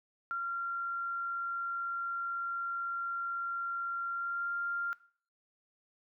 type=tone with pitch glide; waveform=sine; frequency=1379 to 1392.6 Hz; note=F6 to F6; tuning=-22 to -5 cents; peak=-32 dBFS; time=0.31-4.93 s; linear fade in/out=0 ms; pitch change=+17 cents; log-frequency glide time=4.11-4.54 s; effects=noise-tail reverb RT60 0.5 s tail -19 dB re dry